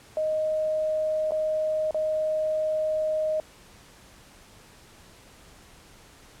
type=tone with dropouts; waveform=sine; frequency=622.3 Hz; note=D#5; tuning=in tune; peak=-23 dBFS; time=0.17-3.4 s; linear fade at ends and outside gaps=1 ms; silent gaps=1.309-1.319 / 1.909-1.945 s; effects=pink hiss -52 dBFS RMS until 6.4 s + low-pass 11000 Hz 12 dB/octave